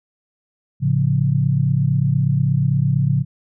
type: chord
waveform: sine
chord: A augmented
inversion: none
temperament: equal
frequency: 110 / 138.59 / 174.61 Hz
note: A2 / C#3 / E#3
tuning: 0 / 0 / 0 cents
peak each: -21 / -16 / -22 dBFS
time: 0.8-3.25 s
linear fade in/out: 50 ms
effects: none